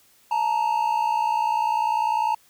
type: tone pair together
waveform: triangle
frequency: 870 / 930.1 Hz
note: A5 / A#5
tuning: -20 / -4 cents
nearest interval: minor second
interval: 116 cents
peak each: -21 dBFS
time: 0.31-2.35 s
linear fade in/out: 5 ms
effects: white hiss -58 dBFS RMS until 2.49 s